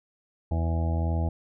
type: harmonic tone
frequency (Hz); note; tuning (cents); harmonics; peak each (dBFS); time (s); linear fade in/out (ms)
82.41; E2; 0; 1 / 2 / 3 / 4 / 6 / 7 / 8 / 9 / 10; -24 / -33 / -38 / -38 / -42 / -43 / -39 / -49 / -40; 0.51-1.29; 5
effects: none